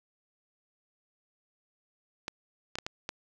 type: clicks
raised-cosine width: 0.2 ms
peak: -17 dBFS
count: 5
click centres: 2.281 / 2.755 / 2.786 / 2.865 / 3.091 s
effects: none